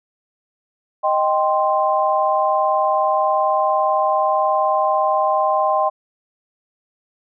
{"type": "chord", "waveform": "sine", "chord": "C minor", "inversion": "first", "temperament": "equal", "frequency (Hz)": [622.3, 784, 1046.5], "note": ["Eb5", "G5", "C6"], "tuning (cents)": [0, 0, 0], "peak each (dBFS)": -19, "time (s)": [1.03, 5.9], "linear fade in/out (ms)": 20, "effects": []}